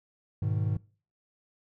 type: chord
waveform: triangle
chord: G# minor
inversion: none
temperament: equal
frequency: 103.83 / 123.47 / 155.56 Hz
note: G#2 / B2 / D#3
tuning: 0 / 0 / 0 cents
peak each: -26 / -31 / -31 dBFS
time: 0.42-0.77 s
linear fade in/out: 5 ms
effects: noise-tail reverb RT60 0.4 s tail -23 dB re dry